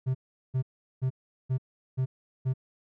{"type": "tone bursts", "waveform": "triangle", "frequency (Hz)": 129.8, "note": "C3", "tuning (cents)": -13, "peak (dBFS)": -22, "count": 6, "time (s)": [0.06, 2.538], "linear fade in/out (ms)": 20, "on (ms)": 88, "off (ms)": 390, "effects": []}